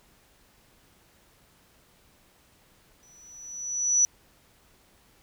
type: tone with exponential growth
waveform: sine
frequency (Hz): 5920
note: F#8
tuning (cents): 0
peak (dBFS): -16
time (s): 3.03-4.05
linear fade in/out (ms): 0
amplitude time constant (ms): 220
effects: pink hiss -61 dBFS RMS until 5.22 s